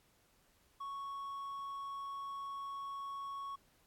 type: tone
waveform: triangle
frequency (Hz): 1108.7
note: C#6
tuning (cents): 0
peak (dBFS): -39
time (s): 0.8-3.56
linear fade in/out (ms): 10
effects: pink hiss -71 dBFS RMS until 3.86 s + AAC 64 kbps